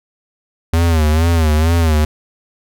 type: tone with vibrato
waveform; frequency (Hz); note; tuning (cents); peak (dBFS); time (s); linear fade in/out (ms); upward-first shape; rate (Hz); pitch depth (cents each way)
square; 80.3; E2; -45; -11; 0.73-2.05; 5; sine; 2.2; 100
effects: none